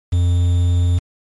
triangle tone with quantisation, 87.9 Hz, F2, 12 cents sharp, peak -10 dBFS, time 0.12-0.99 s, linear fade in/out 10 ms, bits 6, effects MP3 48 kbps

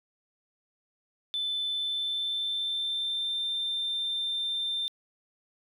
sine tone with pitch glide, 3520 to 3582 Hz, A7 to A7, 0 to +30 cents, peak -27 dBFS, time 1.34-4.88 s, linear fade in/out 0 ms, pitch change +30 cents, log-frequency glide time 1.68-3.43 s, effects tanh soft clip ceiling -24 dBFS + 11-bit

